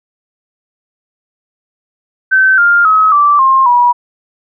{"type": "tone with pitch steps", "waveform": "sine", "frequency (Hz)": [1538, 1402.2, 1278.4, 1165.6, 1062.7, 968.9], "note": ["G6", "F6", "D#6", "D6", "C6", "B5"], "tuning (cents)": [-33, 7, 47, -13, 27, -33], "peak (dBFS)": -5, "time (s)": [2.31, 3.93], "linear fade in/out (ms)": 20, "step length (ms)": 270, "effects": []}